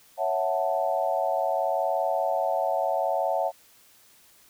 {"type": "chord", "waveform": "sine", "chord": "F# minor seventh", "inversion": "second", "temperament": "equal", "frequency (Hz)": [554.4, 659.3, 740, 880], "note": ["C#5", "E5", "F#5", "A5"], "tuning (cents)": [0, 0, 0, 0], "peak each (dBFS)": [-29, -27, -28, -31], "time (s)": [0.17, 3.52], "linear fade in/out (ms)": 50, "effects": ["white hiss -57 dBFS RMS until 4.49 s"]}